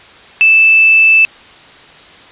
sine tone with quantisation, 2637 Hz, E7, in tune, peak -4 dBFS, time 0.41-1.25 s, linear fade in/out 0 ms, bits 5, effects white hiss -38 dBFS RMS until 2.31 s + resampled to 8000 Hz

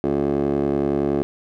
15% pulse tone with band-pass filter, 70.6 Hz, C#2, 32 cents sharp, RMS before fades -21 dBFS, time 0.04-1.23 s, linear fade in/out 0 ms, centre 410 Hz, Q 5, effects none

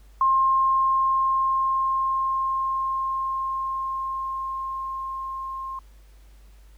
sine tone with level ramp, 1063 Hz, C6, 27 cents sharp, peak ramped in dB -16 to -30 dBFS, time 0.21-5.79 s, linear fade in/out 2 ms, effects added 50 Hz sine -47 dBFS peak until 6.77 s + pink hiss -61 dBFS RMS until 6.77 s

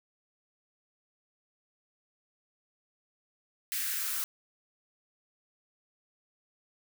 blue noise with high-pass filter sweep, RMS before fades -33 dBFS, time 3.72-4.24 s, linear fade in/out 0 ms, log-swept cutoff 1900 to 1200 Hz, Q 3.2, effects none

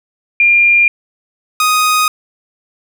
sine / sawtooth tone pair in turn, 2400 / 1247.4 Hz, D7 / D#6, +37 / +4 cents, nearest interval major seventh, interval 1133 cents, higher first, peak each -6 dBFS, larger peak neither, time 0.4-0.88 / 1.6-2.08 s, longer neither, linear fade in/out 2 ms, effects none

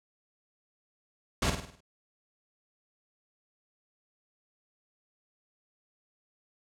pink noise with echo, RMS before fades -27 dBFS, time 1.42-1.5 s, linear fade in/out 5 ms, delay 51 ms, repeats 6, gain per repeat -6 dB, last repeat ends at 1.806 s, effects low-pass 8000 Hz 12 dB/octave

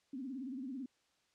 sine tone with vibrato, 261.6 Hz, C4, in tune, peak -40 dBFS, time 0.13-0.86 s, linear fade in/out 5 ms, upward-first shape sine, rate 18 Hz, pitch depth 140 cents each way, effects white hiss -75 dBFS RMS until 1.34 s + low-pass 6000 Hz 12 dB/octave

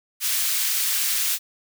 white high-pass noise, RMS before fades -23 dBFS, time 0.2-1.39 s, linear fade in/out 50 ms, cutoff 1900 Hz, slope 12 dB/octave, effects none

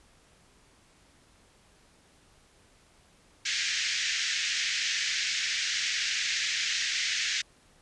pink band-pass noise, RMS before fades -30 dBFS, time 3.45-7.42 s, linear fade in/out 10 ms, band 1700 to 6800 Hz, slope 48 dB/octave, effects pink hiss -61 dBFS RMS until 7.81 s + resampled to 24000 Hz

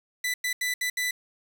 sawtooth tone bursts at uneven times, 1989 Hz, B6, 12 cents sharp, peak -22 dBFS, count 5, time 0.24-0.34 / 0.44-0.53 / 0.61-0.74 / 0.81-0.9 / 0.97-1.11 s, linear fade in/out 5 ms, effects 8-bit

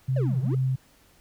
sine tone with tremolo, 130.81 Hz, C3, in tune, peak -21 dBFS, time 0.08-0.76 s, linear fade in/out 10 ms, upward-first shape sine, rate 2.3 Hz, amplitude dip 25%
triangle exponential two-way sweep, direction down then up, 623 to 112.4 to 444.6 Hz, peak -27 dBFS, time 0.16-0.55 s, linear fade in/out 5 ms, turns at 0.4 s
effects pink hiss -59 dBFS RMS until 1.2 s

